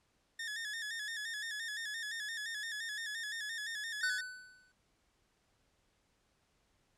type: tone with vibrato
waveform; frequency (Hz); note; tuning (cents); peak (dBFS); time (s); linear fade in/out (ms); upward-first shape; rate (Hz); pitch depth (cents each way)
sawtooth; 1760; A6; 0; -35; 0.39-4.21; 5; square; 5.8; 63
type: tone with exponential decay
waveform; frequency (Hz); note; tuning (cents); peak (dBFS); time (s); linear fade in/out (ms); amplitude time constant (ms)
square; 1500; F#6; +23; -30; 4.03-4.72; 5; 150
effects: pink hiss -75 dBFS RMS until 6.97 s + low-pass 9000 Hz 12 dB/octave